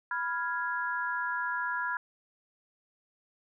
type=chord; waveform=sine; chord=F diminished; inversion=second; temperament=equal; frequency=987.8 / 1396.9 / 1661.2 Hz; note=Cb6 / F6 / Ab6; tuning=0 / 0 / 0 cents; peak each=-34 dBFS; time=0.11-1.97 s; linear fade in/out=2 ms; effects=none